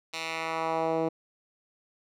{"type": "tone with band-pass filter sweep", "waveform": "10% pulse", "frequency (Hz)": 162.4, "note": "E3", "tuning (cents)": -26, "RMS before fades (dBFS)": -30, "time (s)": [0.13, 1.09], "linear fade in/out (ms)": 10, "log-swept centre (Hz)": [3700, 390], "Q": 1.2, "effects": []}